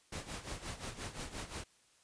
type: noise with tremolo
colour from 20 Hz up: pink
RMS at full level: -41 dBFS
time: 0.12-1.64 s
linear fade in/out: 5 ms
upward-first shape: sine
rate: 5.7 Hz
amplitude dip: 75%
effects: white hiss -68 dBFS RMS until 2.03 s + resampled to 22050 Hz